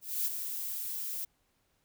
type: noise with ADSR envelope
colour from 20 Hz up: violet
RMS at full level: -30 dBFS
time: 0.01-1.25 s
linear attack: 250 ms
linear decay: 26 ms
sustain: -7 dB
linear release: 7 ms
effects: pink hiss -74 dBFS RMS until 1.84 s